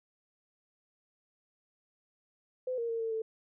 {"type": "tone with pitch steps", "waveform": "sine", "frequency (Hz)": [509, 466.1, 457.7, 450.7, 443.4], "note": ["C5", "A#4", "A#4", "A4", "A4"], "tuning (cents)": [-48, 0, -32, 42, 13], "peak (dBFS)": -31, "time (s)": [2.67, 3.22], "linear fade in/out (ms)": 5, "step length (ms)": 110, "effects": []}